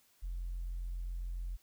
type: tone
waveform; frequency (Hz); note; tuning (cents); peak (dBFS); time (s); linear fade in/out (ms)
sine; 43.65; F1; 0; -35; 0.22-1.57; 20
effects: tanh soft clip ceiling -33 dBFS + white hiss -69 dBFS RMS until 1.62 s